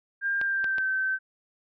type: tone with pitch glide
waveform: sine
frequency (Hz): 1600 to 1542.8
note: G6 to G6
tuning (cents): +35 to -28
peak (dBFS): -24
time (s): 0.21-1.19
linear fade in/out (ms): 50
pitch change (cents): -63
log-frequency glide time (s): 0.41-0.86
type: clicks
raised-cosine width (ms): 0.3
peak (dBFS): -20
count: 3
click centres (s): 0.414 / 0.643 / 0.783
effects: none